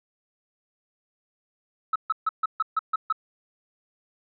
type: tone bursts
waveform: sine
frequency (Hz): 1296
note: E6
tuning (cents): -30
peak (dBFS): -19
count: 8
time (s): 1.93-3.126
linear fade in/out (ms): 5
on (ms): 27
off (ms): 140
effects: tanh soft clip ceiling -16 dBFS